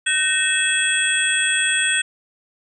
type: tone cluster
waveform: sine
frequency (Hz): 1524 / 1849 / 2612 / 3335 / 8180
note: G6 / A#6 / E7 / G#7 / C9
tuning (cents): -49 / -15 / -17 / +7 / -40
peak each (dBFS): -23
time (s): 0.06-2.02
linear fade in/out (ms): 10
effects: none